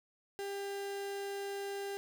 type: tone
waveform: 35% pulse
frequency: 398.3 Hz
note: G4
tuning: 28 cents sharp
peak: -36 dBFS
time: 0.39-1.97 s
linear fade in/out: 0 ms
effects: none